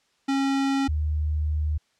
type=tone pair in turn; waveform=square / sine; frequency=273 / 76.12 Hz; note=C#4 / D#2; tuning=-26 / -37 cents; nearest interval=octave + minor seventh; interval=2211 cents; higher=first; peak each=-22 dBFS; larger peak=neither; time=0.28-0.88 / 0.88-1.78 s; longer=second; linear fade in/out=10 ms; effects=white hiss -67 dBFS RMS until 1.99 s + low-pass 6000 Hz 12 dB/octave